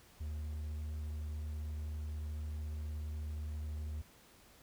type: tone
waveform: triangle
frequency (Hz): 76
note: D#2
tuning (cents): -40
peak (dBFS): -36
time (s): 0.2-4.02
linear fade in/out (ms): 10
effects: pink hiss -62 dBFS RMS until 4.62 s